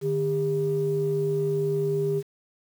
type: tone pair together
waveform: sine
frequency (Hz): 150.5 / 401.8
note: D3 / G4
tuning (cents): +43 / +43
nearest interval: octave + perfect fourth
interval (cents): 1700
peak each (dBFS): -27 / -23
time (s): 0.01-2.23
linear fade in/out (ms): 50
effects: tanh soft clip ceiling -15 dBFS + 8-bit